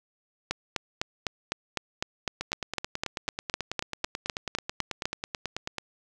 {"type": "two click trains", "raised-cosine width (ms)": 0.2, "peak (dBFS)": [-14, -10], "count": [32, 19], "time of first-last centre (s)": [[2.41, 5.783], [0.51, 5.055]], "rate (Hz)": [9.19, 3.96], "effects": []}